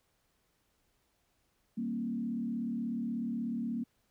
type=tone with frequency modulation; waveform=sine; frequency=232.6 Hz; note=A#3; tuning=4 cents flat; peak=-32 dBFS; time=1.77-3.84 s; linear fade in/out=10 ms; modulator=36.5 Hz; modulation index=0.88; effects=pink hiss -75 dBFS RMS until 4.1 s